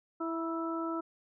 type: harmonic tone with a mistuned harmonic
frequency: 329.6 Hz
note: E4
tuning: in tune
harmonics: 1 / 2 / 3 / 4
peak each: -34 / -41 / -43 / -38 dBFS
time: 0.2-1.01 s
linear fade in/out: 10 ms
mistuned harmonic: 3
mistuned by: -23 cents
effects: none